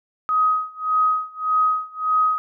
sine tone with tremolo, 1259 Hz, D#6, 20 cents sharp, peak -14 dBFS, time 0.29-2.38 s, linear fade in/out 0 ms, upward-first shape sine, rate 1.7 Hz, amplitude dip 95%, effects none

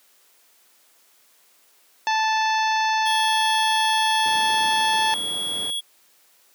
harmonic tone, 877 Hz, A5, 6 cents flat, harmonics 1 / 2 / 3 / 4 / 5 / 6 / 7, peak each -20 / -26 / -30 / -32 / -34 / -36 / -37 dBFS, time 2.07-5.14 s, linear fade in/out 0 ms
square tone, 3340 Hz, G#7, 9 cents sharp, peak -25 dBFS, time 3.05-5.81 s, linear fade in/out 20 ms
brown noise, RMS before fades -29 dBFS, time 4.25-5.71 s, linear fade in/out 10 ms
effects white hiss -58 dBFS RMS until 6.54 s + high-pass 300 Hz 12 dB/octave

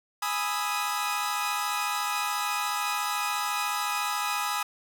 sawtooth chord, E major seventh, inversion first, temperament equal, 830.6 / 987.8 / 1244.5 / 1318.5 Hz, G#5 / B5 / D#6 / E6, 0 / 0 / 0 / 0 cents, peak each -29 / -30 / -27 / -32 dBFS, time 0.22-4.63 s, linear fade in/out 5 ms, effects none

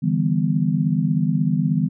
sine chord, E minor seventh, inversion third, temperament just, 148.33 / 164.81 / 197.78 / 247.2 Hz, D3 / E3 / G3 / B3, +18 / 0 / +16 / +2 cents, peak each -22 / -21 / -23 / -24 dBFS, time 0.02-1.89 s, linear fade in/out 20 ms, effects none

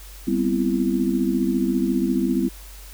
sine chord, C major seventh, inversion second, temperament equal with one note detuned, 196 / 246.9 / 261.6 / 333.1 Hz, G3 / B3 / C4 / E4, 0 / 0 / 0 / +18 cents, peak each -24 dBFS, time 0.27-2.49 s, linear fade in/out 10 ms, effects added 48 Hz sine -39 dBFS peak until 2.93 s + white hiss -45 dBFS RMS until 2.93 s

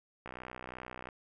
click train, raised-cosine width 0.5 ms, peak -28 dBFS, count 53, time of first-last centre 0.26-1.088 s, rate 62.8 Hz, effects none

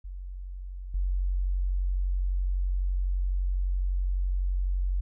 sine tone with level steps, 45.94 Hz, F#1, 12 cents flat, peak -35 / -24 dBFS, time 0.04-5.01 s, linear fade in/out 10 ms, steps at 0.94 s, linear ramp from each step 5 ms, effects none

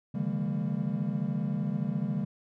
triangle tone cluster, 140.1 / 153.8 / 168.6 / 200 / 229.7 Hz, C#3 / D#3 / E3 / G3 / A#3, +19 / -20 / +39 / +35 / -25 cents, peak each -33 / -33 / -35 / -30 / -34 dBFS, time 0.14-2.25 s, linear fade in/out 10 ms, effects none

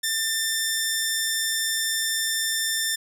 10% pulse tone, 1788 Hz, A6, 27 cents sharp, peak -14 dBFS, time 0.03-2.96 s, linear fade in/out 10 ms, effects none

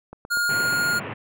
click train, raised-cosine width 1 ms, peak -24 dBFS, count 4, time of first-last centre 0.13-0.493 s, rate 8.27 Hz
square tone, 1421 Hz, F6, 30 cents sharp, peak -21 dBFS, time 0.3-1 s, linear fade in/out 20 ms
pink band-pass noise, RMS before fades -33 dBFS, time 0.49-1.14 s, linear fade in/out 10 ms, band 100 to 2800 Hz, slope 48 dB/octave
effects none

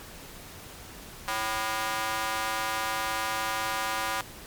square tone with high-pass filter, 110 Hz, A2, in tune, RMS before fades -30 dBFS, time 1.28-4.21 s, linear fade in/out 0 ms, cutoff 1000 Hz, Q 1.5, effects pink hiss -45 dBFS RMS until 4.46 s + MP3 96 kbps

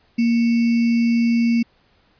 sine tone with sample-and-hold, 233.1 Hz, A#3, in tune, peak -14 dBFS, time 0.18-1.63 s, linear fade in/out 10 ms, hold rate 2450 Hz, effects pink hiss -59 dBFS RMS until 2.19 s + resampled to 11025 Hz

